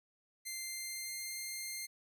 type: tone with pitch glide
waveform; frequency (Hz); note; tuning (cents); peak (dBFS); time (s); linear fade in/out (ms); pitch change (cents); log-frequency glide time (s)
10% pulse; 2086 to 2107; C7 to C7; -6 to +12; -31; 0.45-1.87; 20; +18; 0.56-1.44
effects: none